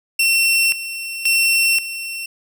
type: tone with tremolo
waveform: sawtooth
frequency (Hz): 2710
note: E7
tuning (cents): +47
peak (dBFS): -10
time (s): 0.19-2.26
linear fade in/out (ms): 5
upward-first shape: square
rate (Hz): 0.94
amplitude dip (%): 75
effects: none